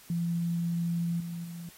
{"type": "tone with level steps", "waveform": "sine", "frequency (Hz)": 170.2, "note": "F3", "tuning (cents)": -44, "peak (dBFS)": [-27, -34, -38], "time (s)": [0.1, 1.69], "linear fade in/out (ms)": 2, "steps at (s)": [1.2, 1.44], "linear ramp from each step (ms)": 5, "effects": ["white hiss -54 dBFS RMS until 1.77 s", "AAC 48 kbps"]}